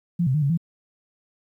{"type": "tone with pitch steps", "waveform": "sine", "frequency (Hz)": [172.5, 130.2, 152.6, 139.7, 167.1], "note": ["F3", "C3", "D#3", "C#3", "E3"], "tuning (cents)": [-21, -8, -33, 14, 24], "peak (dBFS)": -18, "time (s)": [0.19, 0.575], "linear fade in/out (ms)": 10, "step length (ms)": 77, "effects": ["10-bit"]}